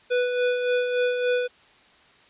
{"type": "tone with tremolo", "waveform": "square", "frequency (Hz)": 493.9, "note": "B4", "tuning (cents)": 0, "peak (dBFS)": -20, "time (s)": [0.1, 1.48], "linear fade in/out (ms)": 20, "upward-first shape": "sine", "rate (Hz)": 3.5, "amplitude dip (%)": 45, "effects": ["white hiss -55 dBFS RMS until 2.29 s", "resampled to 8000 Hz"]}